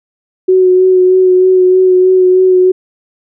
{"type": "tone with vibrato", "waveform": "sine", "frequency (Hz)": 370, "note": "F#4", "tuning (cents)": 0, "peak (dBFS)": -4, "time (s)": [0.48, 2.72], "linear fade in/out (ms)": 10, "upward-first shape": "sine", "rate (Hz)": 3.2, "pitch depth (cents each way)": 18, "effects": []}